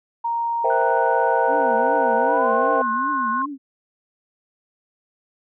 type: tone with pitch glide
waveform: sine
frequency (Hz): 932.3 to 1064.8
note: A#5 to C6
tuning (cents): 0 to +30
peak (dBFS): -20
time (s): 0.24-3.46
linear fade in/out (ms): 10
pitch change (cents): +230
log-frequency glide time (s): 2.26-2.54
type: chord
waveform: sine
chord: C dominant seventh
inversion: third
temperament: equal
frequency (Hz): 466.2 / 523.3 / 659.3 / 784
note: Bb4 / C5 / E5 / G5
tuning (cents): 0 / 0 / 0 / 0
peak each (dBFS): -23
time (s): 0.64-2.82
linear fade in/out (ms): 5
type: tone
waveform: sine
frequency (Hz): 1480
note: F#6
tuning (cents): 0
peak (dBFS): -27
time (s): 0.7-3.42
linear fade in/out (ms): 2
type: tone with vibrato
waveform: sine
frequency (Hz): 257.1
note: C4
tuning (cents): -30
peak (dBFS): -28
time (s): 1.47-3.58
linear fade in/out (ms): 50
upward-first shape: triangle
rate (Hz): 2.6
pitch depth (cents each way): 260
effects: tanh soft clip ceiling -4 dBFS